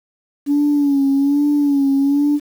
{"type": "tone with vibrato", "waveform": "sine", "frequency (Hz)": 283.2, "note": "C#4", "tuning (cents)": 37, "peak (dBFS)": -11, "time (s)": [0.46, 2.4], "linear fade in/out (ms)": 50, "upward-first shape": "sine", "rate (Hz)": 1.2, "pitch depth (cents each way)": 57, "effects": ["tanh soft clip ceiling -8 dBFS", "7-bit"]}